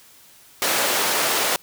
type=high-pass noise; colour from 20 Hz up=pink; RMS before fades=-21 dBFS; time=0.62-1.56 s; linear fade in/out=0 ms; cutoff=470 Hz; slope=12 dB/octave; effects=white hiss -50 dBFS RMS until 1.62 s